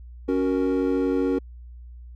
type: chord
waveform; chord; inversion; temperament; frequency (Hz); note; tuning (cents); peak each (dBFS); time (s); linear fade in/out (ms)
triangle; F# major; second; equal; 277.2 / 370 / 466.2; C#4 / F#4 / A#4; 0 / 0 / 0; -21 / -24 / -24; 0.28-1.39; 10
effects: added 60 Hz sine -39 dBFS peak until 2.15 s